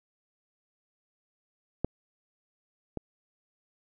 clicks, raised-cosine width 2 ms, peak -13 / -20 dBFS, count 2, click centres 1.846 / 2.973 s, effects none

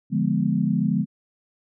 sine chord, D diminished seventh, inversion none, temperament equal, 146.83 / 174.61 / 207.7 / 246.9 Hz, D3 / F3 / Ab3 / Cb4, 0 / 0 / 0 / 0 cents, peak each -26 / -24 / -23 / -26 dBFS, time 0.1-1.06 s, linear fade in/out 50 ms, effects none

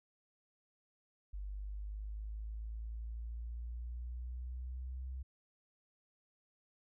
sine linear sweep, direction up, 49 to 65.1 Hz, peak -40 dBFS, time 1.33-5.23 s, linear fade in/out 10 ms, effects none

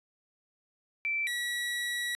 sine / 30% pulse tone pair in turn, 2332 / 1932.3 Hz, D7 / B6, -13 / -38 cents, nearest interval minor third, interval 325 cents, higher first, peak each -28 dBFS, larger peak neither, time 1.05-1.27 / 1.27-2.15 s, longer second, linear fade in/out 0 ms, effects resampled to 32000 Hz

